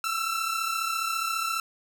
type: tone pair together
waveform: sawtooth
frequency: 1318.5 / 1353.2 Hz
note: E6 / E6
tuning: 0 / +45 cents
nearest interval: unison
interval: 45 cents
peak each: -26 dBFS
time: 0.04-1.6 s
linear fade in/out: 2 ms
effects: none